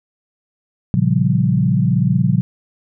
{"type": "chord", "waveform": "sine", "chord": "G half-diminished seventh", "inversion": "first", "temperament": "equal", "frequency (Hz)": [116.54, 138.59, 174.61, 196], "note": ["Bb2", "Db3", "F3", "G3"], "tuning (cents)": [0, 0, 0, 0], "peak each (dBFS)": [-18, -17, -17, -20], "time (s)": [0.94, 2.41], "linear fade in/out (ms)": 0, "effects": []}